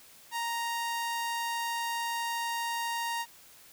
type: tone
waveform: sawtooth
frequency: 932.3 Hz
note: A#5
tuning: in tune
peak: -27 dBFS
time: 0.31-3.26 s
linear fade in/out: 50 ms
effects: white hiss -55 dBFS RMS until 3.72 s